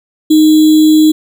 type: tone with sample-and-hold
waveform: sine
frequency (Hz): 310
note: D#4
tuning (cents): -6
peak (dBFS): -3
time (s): 0.3-1.12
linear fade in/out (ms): 10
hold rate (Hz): 3675
effects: none